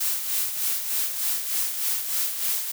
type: noise with tremolo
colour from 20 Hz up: blue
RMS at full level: -24 dBFS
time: 0-2.72 s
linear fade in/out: 10 ms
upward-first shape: sine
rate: 3.3 Hz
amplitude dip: 55%
effects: none